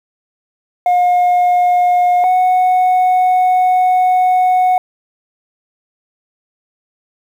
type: tone pair in turn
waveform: sine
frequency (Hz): 716 / 735.7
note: F5 / F#5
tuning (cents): +43 / -10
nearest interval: unison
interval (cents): 47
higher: second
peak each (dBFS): -6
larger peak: neither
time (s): 0.86-2.24 / 2.24-4.78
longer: second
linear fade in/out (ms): 2
effects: tanh soft clip ceiling -8 dBFS + 7-bit